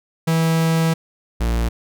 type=tone pair in turn; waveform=45% pulse; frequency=163.1 / 57.83 Hz; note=E3 / A#1; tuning=-18 / -13 cents; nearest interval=octave + tritone; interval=1795 cents; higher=first; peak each=-15 / -17 dBFS; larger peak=first; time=0.27-0.94 / 1.4-1.69 s; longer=first; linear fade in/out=10 ms; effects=none